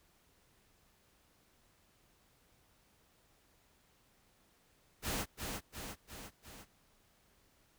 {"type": "noise with echo", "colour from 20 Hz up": "pink", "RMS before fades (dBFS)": -37, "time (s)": [5.02, 5.26], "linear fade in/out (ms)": 50, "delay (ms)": 350, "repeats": 4, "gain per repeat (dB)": -4, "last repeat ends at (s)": 6.66, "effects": ["pink hiss -70 dBFS RMS until 7.78 s"]}